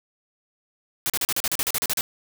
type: noise bursts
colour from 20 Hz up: white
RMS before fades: -24 dBFS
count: 13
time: 1.06-2.01 s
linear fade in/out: 0 ms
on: 38 ms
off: 38 ms
effects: none